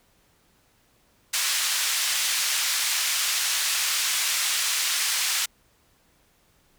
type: band-pass noise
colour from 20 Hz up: white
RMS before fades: -25 dBFS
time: 1.33-5.46 s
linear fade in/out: 10 ms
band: 1500 to 7900 Hz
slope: 12 dB/octave
effects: pink hiss -63 dBFS RMS until 6.78 s